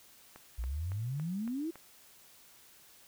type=click train; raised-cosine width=0.5 ms; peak=-34 dBFS; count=6; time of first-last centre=0.36-1.757 s; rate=3.58 Hz
type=exponential sweep; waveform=sine; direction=up; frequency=55.7 to 342.1 Hz; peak=-33 dBFS; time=0.58-1.71 s; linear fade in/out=10 ms
effects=white hiss -59 dBFS RMS until 3.07 s